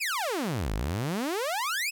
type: exponential two-way sweep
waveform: sawtooth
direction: down then up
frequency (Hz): 2684 to 46.25 to 2684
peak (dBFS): -24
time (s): 0-1.91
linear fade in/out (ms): 20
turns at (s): 0.73
effects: 11-bit